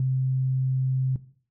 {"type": "tone", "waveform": "sine", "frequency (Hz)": 130.81, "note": "C3", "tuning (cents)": 0, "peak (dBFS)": -21, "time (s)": [0, 1.16], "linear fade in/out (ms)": 2, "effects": ["noise-tail reverb RT60 0.5 s tail -17 dB re dry"]}